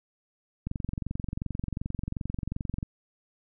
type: click train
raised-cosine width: 5 ms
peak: -19 dBFS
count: 50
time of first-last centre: 0.67-2.829 s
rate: 22.7 Hz
effects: none